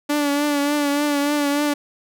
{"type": "tone with vibrato", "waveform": "sawtooth", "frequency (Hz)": 289.6, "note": "D4", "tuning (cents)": -24, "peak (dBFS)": -14, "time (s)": [0.09, 1.74], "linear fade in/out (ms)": 10, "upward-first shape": "triangle", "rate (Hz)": 3.4, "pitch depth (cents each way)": 44, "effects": []}